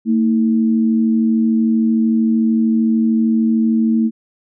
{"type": "tone pair together", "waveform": "sine", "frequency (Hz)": [226.1, 319.3], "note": ["A3", "D#4"], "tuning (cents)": [47, 45], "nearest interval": "tritone", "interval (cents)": 598, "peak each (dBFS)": [-12, -21], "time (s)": [0.05, 4.11], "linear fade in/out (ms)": 50, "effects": []}